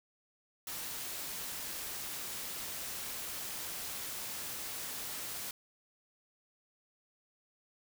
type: noise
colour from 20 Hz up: white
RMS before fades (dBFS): -41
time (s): 0.67-5.51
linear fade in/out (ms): 2
effects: none